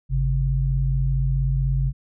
sine tone pair together, 50.49 / 134.8 Hz, G#1 / C#3, -48 / -48 cents, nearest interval octave + perfect fourth, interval 1700 cents, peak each -21 dBFS, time 0.09-1.93 s, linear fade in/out 50 ms, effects none

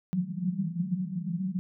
pink band-pass noise, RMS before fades -31 dBFS, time 0.13-1.59 s, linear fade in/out 0 ms, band 170 to 190 Hz, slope 96 dB/octave, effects none

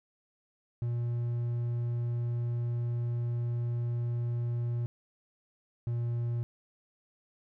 triangle tone pair in turn, 119.2 / 118.62 Hz, A#2 / A#2, +39 / +31 cents, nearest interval unison, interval 8 cents, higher first, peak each -27 dBFS, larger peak neither, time 0.82-4.86 / 5.87-6.43 s, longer first, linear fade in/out 0 ms, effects none

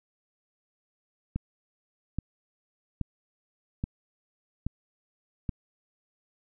click train, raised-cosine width 5 ms, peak -17 dBFS, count 6, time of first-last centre 1.36-5.492 s, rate 1.21 Hz, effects none

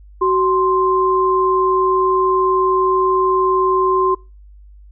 sine tone pair together, 375.4 / 1046.5 Hz, F#4 / C6, +25 / 0 cents, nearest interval octave + tritone, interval 1775 cents, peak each -15 dBFS, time 0.21-4.15 s, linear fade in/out 10 ms, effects noise-tail reverb RT60 0.3 s tail -25 dB re dry + added 50 Hz sine -39 dBFS peak until 4.91 s

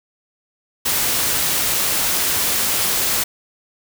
white noise, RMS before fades -19 dBFS, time 0.85-3.24 s, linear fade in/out 10 ms, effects none

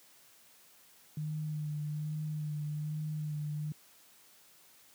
sine tone with vibrato, 151.5 Hz, D#3, 46 cents flat, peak -33 dBFS, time 1.17-3.72 s, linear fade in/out 2 ms, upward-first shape sine, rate 1.2 Hz, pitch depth 26 cents each way, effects white hiss -61 dBFS RMS until 4.94 s + high-pass 100 Hz 12 dB/octave

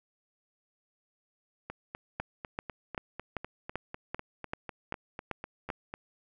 two click trains, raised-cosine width 0.5 ms, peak -23 / -18 dBFS, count 18 / 10, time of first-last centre 1.7-5.939 / 2.2-5.702 s, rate 4.01 / 2.57 Hz, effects none

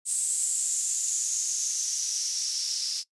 blue noise with band-pass filter sweep, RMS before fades -29 dBFS, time 0.05-3.04 s, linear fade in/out 50 ms, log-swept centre 8200 to 5100 Hz, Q 6.2, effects noise-tail reverb RT60 0.1 s tail -20 dB re dry + resampled to 24000 Hz

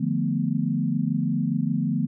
sine chord, B half-diminished seventh, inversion first, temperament equal with one note detuned, 149.57 / 174.61 / 220 / 246.9 Hz, D3 / F3 / A3 / B3, +32 / 0 / 0 / 0 cents, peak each -27 dBFS, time 0-2.07 s, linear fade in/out 10 ms, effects none

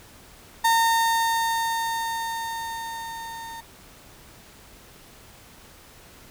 35% pulse tone with level ramp, 914 Hz, A#5, 34 cents flat, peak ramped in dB -15 to -34 dBFS, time 0.64-3.61 s, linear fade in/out 10 ms, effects pink hiss -49 dBFS RMS until 6.3 s

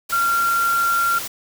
sine tone in noise, 1379 Hz, F6, 22 cents flat, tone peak -16 dBFS, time 0.12-1.19 s, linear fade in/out 10 ms, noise white, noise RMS -29 dBFS, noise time 0.09-1.28 s, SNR +10 dB, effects none

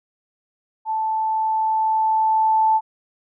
sine tone with level ramp, 878 Hz, A5, 4 cents flat, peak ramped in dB -20 to -13 dBFS, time 0.85-2.81 s, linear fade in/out 50 ms, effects none

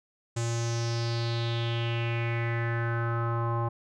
square tone with low-pass filter sweep, 116.8 Hz, A#2, 4 cents sharp, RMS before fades -29 dBFS, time 0.36-3.69 s, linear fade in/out 10 ms, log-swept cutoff 7500 to 970 Hz, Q 4.6, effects none

